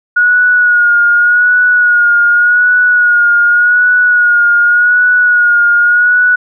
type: tone with vibrato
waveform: sine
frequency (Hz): 1447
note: F#6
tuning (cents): -39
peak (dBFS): -5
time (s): 0.16-6.36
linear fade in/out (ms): 10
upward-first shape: sine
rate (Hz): 0.86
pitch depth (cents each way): 34
effects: none